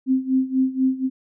sine tone with tremolo, 261.6 Hz, C4, in tune, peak -14 dBFS, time 0.06-1.1 s, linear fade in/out 50 ms, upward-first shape sine, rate 4.1 Hz, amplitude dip 85%, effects none

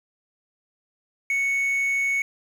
triangle tone with quantisation, 2217 Hz, C#7, in tune, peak -19 dBFS, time 1.3-2.22 s, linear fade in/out 2 ms, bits 8, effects none

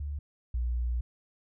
sine tone pair in turn, 72.2 / 60.12 Hz, D2 / B1, -29 / -46 cents, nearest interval minor third, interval 317 cents, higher first, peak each -32 / -27 dBFS, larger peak second, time 0-0.19 / 0.54-1.01 s, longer second, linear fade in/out 5 ms, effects none

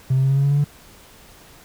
triangle tone with pitch steps, 130.81 / 132.79 / 134.8 / 136.84 / 138.91 / 141.01 / 143.14 / 145.31 Hz, C3 / C3 / C#3 / C#3 / C#3 / C#3 / D3 / D3, 0 / +26 / -48 / -22 / +4 / +30 / -44 / -18 cents, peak -11 dBFS, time 0.1-0.644 s, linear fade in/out 10 ms, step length 68 ms, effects tanh soft clip ceiling -11 dBFS + pink hiss -47 dBFS RMS until 1.64 s

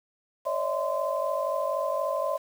sine tone cluster, 553 / 597 / 650 / 1034 Hz, C#5 / D5 / E5 / C6, -4 / +28 / -24 / -21 cents, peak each -31 dBFS, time 0.45-2.38 s, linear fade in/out 20 ms, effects 8-bit

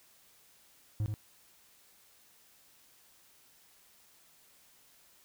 triangle tone with echo, 106.2 Hz, G#2, 39 cents sharp, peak -27 dBFS, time 1-1.06 s, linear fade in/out 0 ms, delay 80 ms, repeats 1, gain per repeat -4 dB, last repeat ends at 1.14 s, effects white hiss -63 dBFS RMS until 5.24 s

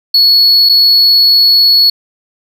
triangle tone with dropouts, 4382 Hz, C#8, 21 cents flat, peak -3 dBFS, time 0.14-1.9 s, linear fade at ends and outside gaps 5 ms, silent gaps 0.69-0.694 s, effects none

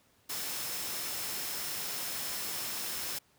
sine tone in noise, 5274 Hz, E8, in tune, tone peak -45 dBFS, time 0.29-3.19 s, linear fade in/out 10 ms, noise white, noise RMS -37 dBFS, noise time 0.29-3.19 s, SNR -11 dB, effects pink hiss -67 dBFS RMS until 3.38 s + high-pass 80 Hz 12 dB/octave

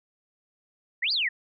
sine exponential two-way sweep, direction up then down, 1760 to 4981 to 1760 Hz, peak -23 dBFS, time 1.02-1.29 s, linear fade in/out 10 ms, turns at 1.12 s, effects none

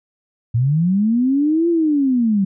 sine linear two-way sweep, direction up then down, 110.9 to 345 to 187.9 Hz, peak -13 dBFS, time 0.54-2.45 s, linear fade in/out 10 ms, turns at 1.69 s, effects none

